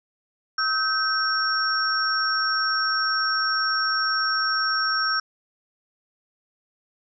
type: tone cluster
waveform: sine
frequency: 1288 / 1546 / 5520 Hz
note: E6 / G6 / F8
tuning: -41 / -24 / -21 cents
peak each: -25 dBFS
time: 0.58-5.2 s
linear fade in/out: 5 ms
effects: none